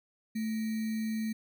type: tone with sample-and-hold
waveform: sine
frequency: 220 Hz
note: A3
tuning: in tune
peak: -30 dBFS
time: 0.35-1.33 s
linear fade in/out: 10 ms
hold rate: 2100 Hz
effects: none